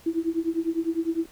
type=tone with tremolo; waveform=sine; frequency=329.6 Hz; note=E4; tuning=in tune; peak=-19 dBFS; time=0.06-1.26 s; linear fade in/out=5 ms; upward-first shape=triangle; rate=9.9 Hz; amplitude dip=100%; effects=pink hiss -53 dBFS RMS until 1.31 s